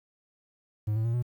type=tone with pitch steps; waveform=triangle; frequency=106.3 / 111.2 / 116.32 / 121.68 Hz; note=G#2 / A2 / A#2 / B2; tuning=+41 / +19 / -3 / -25 cents; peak=-23 dBFS; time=0.87-1.226 s; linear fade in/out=10 ms; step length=89 ms; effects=10-bit